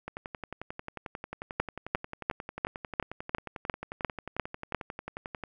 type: two click trains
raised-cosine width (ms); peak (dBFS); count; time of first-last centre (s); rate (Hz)
0.5; -22 / -10; 61 / 10; 0.08-5.437 / 1.6-4.747; 11.2 / 2.86
effects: none